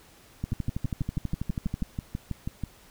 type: two click trains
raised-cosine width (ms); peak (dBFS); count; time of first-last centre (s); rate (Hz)
5; -18 / -17; 14 / 18; 0.53-2.637 / 0.44-1.822; 6.17 / 12.3
effects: pink hiss -55 dBFS RMS until 2.9 s